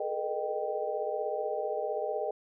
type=tone cluster; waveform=sine; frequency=424.3 / 440 / 481.1 / 613 / 781 Hz; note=G#4 / A4 / B4 / D#5 / G5; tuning=+37 / 0 / -45 / -26 / -7 cents; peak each=-37 / -39 / -37 / -34 / -37 dBFS; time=0-2.31 s; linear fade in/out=5 ms; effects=none